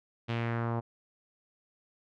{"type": "tone with low-pass filter sweep", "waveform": "sawtooth", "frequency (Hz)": 116.54, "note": "A#2", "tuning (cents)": 0, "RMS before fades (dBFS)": -32, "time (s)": [0.28, 0.81], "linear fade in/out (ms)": 20, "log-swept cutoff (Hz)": [3300, 880], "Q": 2, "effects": []}